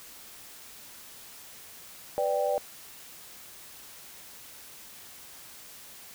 sine chord, G major, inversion first, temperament equal with one note detuned, 497.6 / 587.3 / 784 Hz, B4 / D5 / G5, +13 / 0 / 0 cents, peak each -30 / -27 / -31 dBFS, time 2.18-2.58 s, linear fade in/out 0 ms, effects white hiss -48 dBFS RMS until 6.14 s

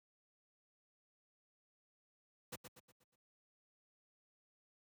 pink noise with echo, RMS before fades -44 dBFS, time 2.52-2.56 s, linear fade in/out 10 ms, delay 120 ms, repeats 5, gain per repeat -7 dB, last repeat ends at 3.16 s, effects high-pass 100 Hz 12 dB/octave

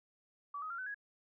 sine tone with pitch steps, 1148 / 1259.2 / 1381.1 / 1514.8 / 1661.5 Hz, D6 / D#6 / F6 / F#6 / G#6, -40 / +20 / -20 / +40 / 0 cents, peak -39 dBFS, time 0.54-0.945 s, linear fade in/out 5 ms, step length 81 ms, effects none

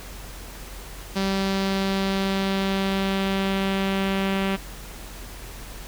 sawtooth tone with low-pass filter sweep, 193.9 Hz, G3, 19 cents flat, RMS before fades -24 dBFS, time 1.15-4.57 s, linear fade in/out 20 ms, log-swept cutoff 4700 to 2900 Hz, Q 2, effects added 45 Hz sine -39 dBFS peak until 5.87 s + pink hiss -41 dBFS RMS until 5.87 s

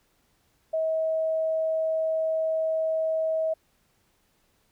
sine tone, 640 Hz, D#5, 49 cents sharp, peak -23 dBFS, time 0.73-3.54 s, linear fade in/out 10 ms, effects pink hiss -68 dBFS RMS until 4.71 s

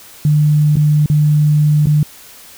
sine tone with dropouts, 150 Hz, D3, 37 cents sharp, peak -8 dBFS, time 0.25-2.03 s, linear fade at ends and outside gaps 2 ms, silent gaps 0.757-0.768 / 1.06-1.099 / 1.858-1.869 s, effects white hiss -39 dBFS RMS until 2.57 s

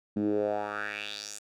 10% pulse tone with band-pass filter sweep, 103.83 Hz, G#2, in tune, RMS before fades -32 dBFS, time 0.16-1.39 s, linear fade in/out 10 ms, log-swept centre 230 to 8000 Hz, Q 3.6, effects none

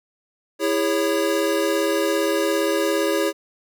square chord, C# minor, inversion first, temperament equal with one note detuned, 329.6 / 407 / 554.4 Hz, E4 / G#4 / C#5, 0 / -35 / 0 cents, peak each -24 dBFS, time 0.59-3.33 s, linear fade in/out 50 ms, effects none

